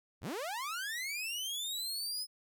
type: linear sweep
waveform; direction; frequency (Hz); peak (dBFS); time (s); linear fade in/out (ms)
sawtooth; up; 41.2 to 5140; -33; 0.21-2.27; 50
effects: none